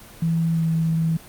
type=tone with pitch glide; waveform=sine; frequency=164.81 to 162.54 Hz; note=E3 to E3; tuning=0 to -24 cents; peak=-18 dBFS; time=0.22-1.17 s; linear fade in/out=5 ms; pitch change=-24 cents; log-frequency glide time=0.52-0.65 s; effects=pink hiss -44 dBFS RMS until 1.28 s + Opus 24 kbps